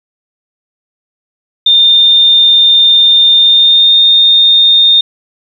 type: tone with pitch glide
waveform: sine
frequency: 3619 to 3655 Hz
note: A7 to A#7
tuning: +48 to -35 cents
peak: -3 dBFS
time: 1.66-5.01 s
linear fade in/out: 5 ms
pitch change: +17 cents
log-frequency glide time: 3.35-3.97 s
effects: 7-bit